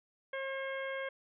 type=harmonic tone; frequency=538 Hz; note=C5; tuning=48 cents sharp; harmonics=1 / 2 / 3 / 4 / 5 / 6; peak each=-38 / -46 / -42 / -44 / -58 / -52 dBFS; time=0.33-1.09 s; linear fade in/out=5 ms; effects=none